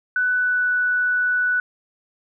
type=tone with pitch glide; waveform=sine; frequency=1493 to 1482.7 Hz; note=F#6 to F#6; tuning=+15 to +3 cents; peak=-17 dBFS; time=0.16-1.6 s; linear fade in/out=2 ms; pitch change=-12 cents; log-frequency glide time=0.34-0.71 s; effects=none